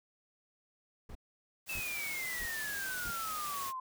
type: noise bursts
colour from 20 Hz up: brown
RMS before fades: -45 dBFS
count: 4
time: 1.09-3.108 s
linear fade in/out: 5 ms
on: 62 ms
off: 590 ms
type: noise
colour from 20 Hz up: white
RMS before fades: -42 dBFS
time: 1.66-3.73 s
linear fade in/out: 50 ms
type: exponential sweep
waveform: sine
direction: down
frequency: 2654 to 1017 Hz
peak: -37 dBFS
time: 1.69-3.8 s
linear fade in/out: 5 ms
effects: none